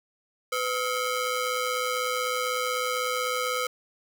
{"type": "ring-modulated tone", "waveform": "sawtooth", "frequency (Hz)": 890, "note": "A5", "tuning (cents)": 20, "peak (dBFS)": -19, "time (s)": [0.52, 3.67], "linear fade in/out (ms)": 5, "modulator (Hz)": 387, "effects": []}